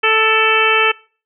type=harmonic tone with a mistuned harmonic; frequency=440 Hz; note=A4; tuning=in tune; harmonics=1 / 2 / 3 / 4 / 5 / 6 / 7; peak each=-18 / -22 / -17 / -19 / -20 / -16 / -21 dBFS; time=0.03-0.92 s; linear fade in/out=10 ms; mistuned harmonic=5; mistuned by=+45 cents; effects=noise-tail reverb RT60 0.4 s tail -23 dB re dry